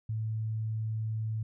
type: tone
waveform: sine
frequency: 110 Hz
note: A2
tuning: in tune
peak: -30 dBFS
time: 0.09-1.43 s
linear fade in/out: 5 ms
effects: none